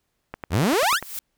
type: click train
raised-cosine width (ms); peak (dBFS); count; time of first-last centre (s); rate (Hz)
0.5; -16; 8; 0.34-1.026; 10.2
type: exponential sweep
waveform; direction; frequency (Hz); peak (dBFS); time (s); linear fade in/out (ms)
sawtooth; up; 70.2 to 1963; -14; 0.5-1; 50
type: noise with exponential growth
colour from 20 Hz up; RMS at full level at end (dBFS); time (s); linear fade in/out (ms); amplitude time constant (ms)
blue; -29; 0.77-1.19; 1; 91
effects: pink hiss -74 dBFS RMS until 1.37 s